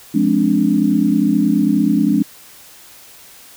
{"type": "chord", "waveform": "sine", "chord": "D half-diminished seventh", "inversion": "first", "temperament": "just", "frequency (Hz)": [176.2, 211.4, 264.3, 293.7], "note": ["F3", "Ab3", "C4", "D4"], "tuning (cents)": [16, 31, 18, 0], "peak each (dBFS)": [-20, -16, -18, -16], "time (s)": [0.14, 2.23], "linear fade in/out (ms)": 10, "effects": ["white hiss -42 dBFS RMS until 3.56 s"]}